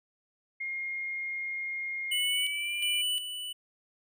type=tone with pitch glide; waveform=sine; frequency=2134 to 2382 Hz; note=C7 to D7; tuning=+34 to +24 cents; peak=-32 dBFS; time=0.6-3.02 s; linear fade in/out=10 ms; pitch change=+190 cents; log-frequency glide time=2.1-2.74 s
type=tone with tremolo; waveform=square; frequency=2970 Hz; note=F#7; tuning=6 cents sharp; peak=-28 dBFS; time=2.11-3.53 s; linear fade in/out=10 ms; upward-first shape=square; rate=1.4 Hz; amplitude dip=60%
effects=none